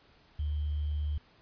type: tone with sample-and-hold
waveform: sine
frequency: 74.3 Hz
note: D2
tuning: 21 cents sharp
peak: -29 dBFS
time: 0.39-1.18 s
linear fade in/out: 5 ms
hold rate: 3150 Hz
effects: pink hiss -62 dBFS RMS until 1.41 s + resampled to 11025 Hz